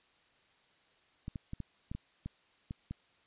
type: clicks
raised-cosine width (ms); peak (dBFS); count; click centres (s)
5; -27; 9; 1.281 / 1.358 / 1.534 / 1.603 / 1.915 / 1.95 / 2.26 / 2.709 / 2.91
effects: white hiss -68 dBFS RMS until 3.26 s + resampled to 8000 Hz